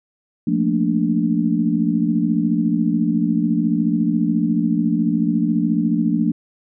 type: chord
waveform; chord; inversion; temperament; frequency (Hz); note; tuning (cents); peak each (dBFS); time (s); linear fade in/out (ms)
sine; Bb major seventh; second; equal with one note detuned; 174.61 / 219 / 233.1 / 293.7; F3 / A3 / Bb3 / D4; 0 / -8 / 0 / 0; -21; 0.47-6.32; 5
effects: none